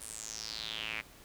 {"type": "tone with band-pass filter sweep", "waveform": "square", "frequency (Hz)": 55, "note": "A1", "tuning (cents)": 0, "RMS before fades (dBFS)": -41, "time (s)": [0, 1.02], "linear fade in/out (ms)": 20, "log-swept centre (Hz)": [10000, 2200], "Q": 5, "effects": ["pink hiss -56 dBFS RMS until 1.24 s"]}